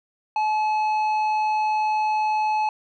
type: tone with tanh clipping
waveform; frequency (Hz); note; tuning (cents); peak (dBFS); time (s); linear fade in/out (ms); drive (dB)
triangle; 858; A5; -44; -21; 0.36-2.69; 2; 12
effects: none